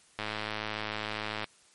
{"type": "click train", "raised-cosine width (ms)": 0.3, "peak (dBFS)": -17, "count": 135, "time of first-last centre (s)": [0.19, 1.442], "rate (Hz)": 107, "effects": ["white hiss -61 dBFS RMS until 1.74 s", "MP3 48 kbps"]}